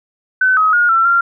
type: tone with pitch steps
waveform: sine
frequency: 1516 / 1270 / 1432 / 1345 / 1383 Hz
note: F#6 / D#6 / F6 / E6 / F6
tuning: +42 / +35 / +43 / +34 / -17 cents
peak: -9 dBFS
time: 0.41-1.21 s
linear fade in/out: 5 ms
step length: 160 ms
effects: none